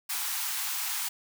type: high-pass noise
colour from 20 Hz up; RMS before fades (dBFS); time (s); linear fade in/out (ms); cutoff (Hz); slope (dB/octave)
white; -32; 0.09-1.09; 10; 750; 96
effects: none